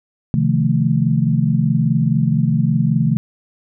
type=chord; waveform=sine; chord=F dominant seventh; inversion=second; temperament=equal; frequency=130.81 / 155.56 / 174.61 / 220 Hz; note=C3 / Eb3 / F3 / A3; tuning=0 / 0 / 0 / 0 cents; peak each=-18 / -17 / -21 / -19 dBFS; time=0.34-3.17 s; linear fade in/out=0 ms; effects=none